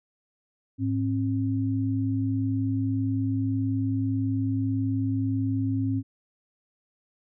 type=tone pair together; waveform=sine; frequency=106.4 / 268.1 Hz; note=G#2 / C4; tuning=+42 / +42 cents; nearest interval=octave + major third; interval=1600 cents; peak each=-26 dBFS; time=0.78-6.03 s; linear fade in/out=50 ms; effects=none